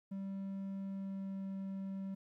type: tone with pitch glide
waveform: triangle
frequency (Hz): 194.7 to 193.47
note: G3 to G3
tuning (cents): -12 to -22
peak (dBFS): -37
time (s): 0.11-2.15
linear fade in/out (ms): 10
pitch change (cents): -10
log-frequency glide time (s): 0.87-1.46
effects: 13-bit